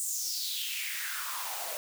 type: noise with high-pass filter sweep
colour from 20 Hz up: white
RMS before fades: -35 dBFS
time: 0-1.77 s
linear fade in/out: 0 ms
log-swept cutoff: 8200 to 550 Hz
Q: 4.6
effects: none